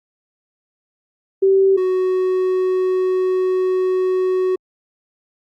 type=tone pair in turn; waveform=sine / triangle; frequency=386.6 / 371.2 Hz; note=G4 / F#4; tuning=-24 / +6 cents; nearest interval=minor second; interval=70 cents; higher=first; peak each=-10 / -13 dBFS; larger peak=first; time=1.42-1.77 / 1.77-4.56 s; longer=second; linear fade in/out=10 ms; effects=Opus 48 kbps